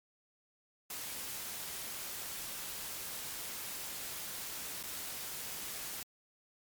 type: noise with dropouts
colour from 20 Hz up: white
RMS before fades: -42 dBFS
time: 0.9-6.03 s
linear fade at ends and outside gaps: 2 ms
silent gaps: 4.829-4.836 s
effects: MP3 96 kbps